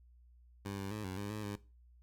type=tone with pitch steps; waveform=15% pulse; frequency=99.5 / 97.8 / 106.8 / 93.3 / 101.6 / 107 / 101.9 Hz; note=G2 / G2 / G#2 / F#2 / G#2 / A2 / G#2; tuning=+26 / -4 / +49 / +15 / -38 / -48 / -32 cents; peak=-33 dBFS; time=0.65-1.56 s; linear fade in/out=5 ms; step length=130 ms; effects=noise-tail reverb RT60 0.3 s tail -18 dB re dry + added 60 Hz sine -59 dBFS peak until 2.02 s